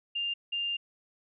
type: tone bursts at uneven times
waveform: sine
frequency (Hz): 2800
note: F7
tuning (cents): +4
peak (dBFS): -29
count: 2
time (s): 0.15-0.34 / 0.52-0.77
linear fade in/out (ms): 10
effects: none